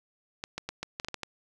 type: clicks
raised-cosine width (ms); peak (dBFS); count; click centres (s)
0.2; -17; 9; 0.439 / 0.58 / 0.69 / 0.83 / 0.999 / 1.047 / 1.085 / 1.143 / 1.233
effects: 9-bit